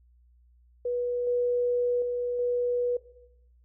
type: tone with level steps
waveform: sine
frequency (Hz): 487.9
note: B4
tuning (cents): -21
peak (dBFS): -26 / -23 / -27 / -24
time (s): 0.85-2.97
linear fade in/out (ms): 5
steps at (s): 1.27 / 2.02 / 2.39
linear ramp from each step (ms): 2
effects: noise-tail reverb RT60 0.9 s tail -17 dB re dry + added 60 Hz sine -57 dBFS peak until 3.64 s